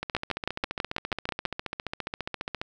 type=two click trains; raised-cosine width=0.3 ms; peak=-10 / -15 dBFS; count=9 / 39; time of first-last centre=0.15-1.453 / 0.03-2.615 s; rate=6.14 / 14.7 Hz; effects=none